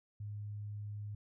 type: tone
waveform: sine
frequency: 103.9 Hz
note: G#2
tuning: 1 cent sharp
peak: -40 dBFS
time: 0.2-1.15 s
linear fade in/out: 5 ms
effects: none